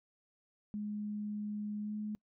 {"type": "tone with pitch glide", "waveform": "sine", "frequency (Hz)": [209, 211.6], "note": ["G#3", "G#3"], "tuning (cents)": [11, 33], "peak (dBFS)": -36, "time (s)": [0.74, 2.15], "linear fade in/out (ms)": 0, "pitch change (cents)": 22, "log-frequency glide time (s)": [1.81, 1.94], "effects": ["noise-tail reverb RT60 0.1 s tail -26 dB re dry"]}